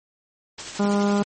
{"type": "noise with tremolo", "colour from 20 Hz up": "white", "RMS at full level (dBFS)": -32, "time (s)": [0.58, 1.24], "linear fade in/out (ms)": 5, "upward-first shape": "sine", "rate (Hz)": 12, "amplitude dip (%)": 40}
{"type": "harmonic tone", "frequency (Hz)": 202.9, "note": "G#3", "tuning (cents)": -40, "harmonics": [1, 2, 3, 4, 5, 6, 7], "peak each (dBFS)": [-19, -25, -29, -31, -33, -35, -36], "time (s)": [0.79, 1.23], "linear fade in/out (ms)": 10}
{"effects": ["MP3 32 kbps"]}